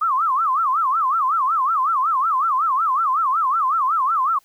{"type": "tone with vibrato", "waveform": "sine", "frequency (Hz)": 1174.7, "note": "D6", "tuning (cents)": 0, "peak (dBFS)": -16, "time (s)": [0.01, 4.39], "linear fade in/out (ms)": 10, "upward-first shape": "sine", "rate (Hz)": 5.4, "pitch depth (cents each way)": 250, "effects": ["white hiss -59 dBFS RMS until 4.44 s"]}